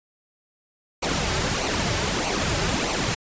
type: noise with flanger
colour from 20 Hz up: pink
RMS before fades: -24 dBFS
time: 1.02-3.15 s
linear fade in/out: 10 ms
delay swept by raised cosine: 0.57 to 4.27 ms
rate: 1.6 Hz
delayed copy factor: -0.6
effects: resampled to 16000 Hz